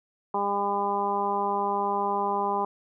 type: harmonic tone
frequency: 201.3 Hz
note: G3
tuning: 46 cents sharp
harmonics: 1 / 2 / 3 / 4 / 5 / 6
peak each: -36 / -31 / -37 / -28 / -28 / -37 dBFS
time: 0.34-2.65 s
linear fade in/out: 5 ms
effects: none